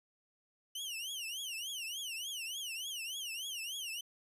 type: tone with vibrato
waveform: sawtooth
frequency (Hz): 2960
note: F#7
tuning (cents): 0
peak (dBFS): -36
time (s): 0.75-4.01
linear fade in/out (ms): 5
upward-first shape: triangle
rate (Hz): 3.4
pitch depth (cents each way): 240
effects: resampled to 32000 Hz